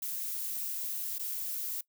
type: noise with dropouts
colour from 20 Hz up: violet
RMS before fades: -36 dBFS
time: 0.02-1.81 s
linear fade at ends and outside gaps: 5 ms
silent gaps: 1.184-1.194 s
effects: noise-tail reverb RT60 0.1 s tail -20 dB re dry